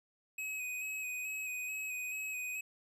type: tone with vibrato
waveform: square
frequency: 2528 Hz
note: D#7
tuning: 27 cents sharp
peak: -38 dBFS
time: 0.38-2.61 s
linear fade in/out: 5 ms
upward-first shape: square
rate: 2.3 Hz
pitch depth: 21 cents each way
effects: none